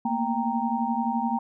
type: tone cluster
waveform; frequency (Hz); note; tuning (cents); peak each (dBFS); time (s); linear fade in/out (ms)
sine; 226.8 / 238.4 / 788 / 929; A#3 / A#3 / G5 / A#5; -47 / +39 / +9 / -6; -29; 0.05-1.39; 5
effects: none